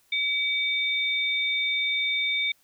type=tone pair together; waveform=sine; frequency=2280 / 3619 Hz; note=C#7 / A7; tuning=+48 / +48 cents; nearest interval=minor sixth; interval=800 cents; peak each=-25 / -27 dBFS; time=0.12-2.52 s; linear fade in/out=5 ms; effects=white hiss -64 dBFS RMS until 2.63 s